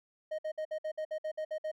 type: tone bursts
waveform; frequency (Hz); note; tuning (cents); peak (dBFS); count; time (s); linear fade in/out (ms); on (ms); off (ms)
triangle; 622.3; D#5; 0; -31; 11; 0.31-1.716; 10; 76; 57
effects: none